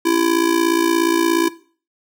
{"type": "tone with amplitude modulation", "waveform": "square", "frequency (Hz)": 334.2, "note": "E4", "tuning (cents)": 24, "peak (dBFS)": -11, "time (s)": [0.05, 1.49], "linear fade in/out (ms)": 10, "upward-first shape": "sine", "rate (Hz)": 57, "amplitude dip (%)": 75, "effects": ["noise-tail reverb RT60 0.4 s tail -17 dB re dry"]}